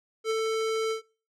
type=tone with ADSR envelope; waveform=square; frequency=443.3 Hz; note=A4; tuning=13 cents sharp; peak=-24 dBFS; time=0.24-1.02 s; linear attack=61 ms; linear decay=23 ms; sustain=-2 dB; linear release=110 ms; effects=noise-tail reverb RT60 0.4 s tail -23 dB re dry + low-pass 8000 Hz 12 dB/octave